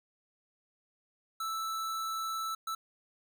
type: tone bursts at uneven times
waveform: square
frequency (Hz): 1318.5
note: E6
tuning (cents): 0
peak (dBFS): -34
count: 2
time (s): 1.4-2.55 / 2.67-2.75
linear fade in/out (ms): 5
effects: none